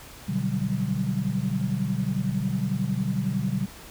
sine chord, G major seventh, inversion first, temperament equal, 123.47 / 146.83 / 185 / 196 Hz, B2 / D3 / F#3 / G3, 0 / 0 / 0 / 0 cents, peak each -30 / -30 / -29 / -28 dBFS, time 0.28-3.66 s, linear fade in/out 10 ms, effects pink hiss -45 dBFS RMS until 3.9 s

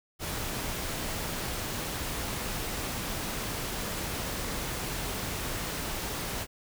pink noise, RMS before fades -34 dBFS, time 0.19-6.47 s, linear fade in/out 50 ms, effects none

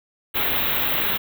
white band-stop noise, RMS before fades -22 dBFS, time 0.34-1.18 s, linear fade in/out 20 ms, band 3900 to 13000 Hz, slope 96 dB/octave, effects none

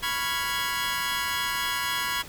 20% pulse chord, C# dominant seventh, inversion third, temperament equal, 987.8 / 1108.7 / 1396.9 / 1661.2 Hz, B5 / C#6 / E#6 / G#6, 0 / 0 / 0 / 0 cents, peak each -26 / -28 / -29 / -26 dBFS, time 0.02-2.23 s, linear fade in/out 20 ms, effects pink hiss -44 dBFS RMS until 2.28 s

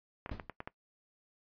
clicks, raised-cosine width 0.5 ms, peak -25 dBFS, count 6, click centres 0.261 / 0.294 / 0.398 / 0.497 / 0.604 / 0.675 s
brown noise with exponential decay, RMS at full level -33 dBFS, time 0.31-0.49 s, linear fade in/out 5 ms, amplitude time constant 39 ms
effects noise-tail reverb RT60 0.1 s tail -20 dB re dry + resampled to 11025 Hz

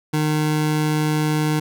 25% pulse tone, 153 Hz, D#3, 29 cents flat, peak -14 dBFS, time 0.13-1.6 s, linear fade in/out 10 ms, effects none

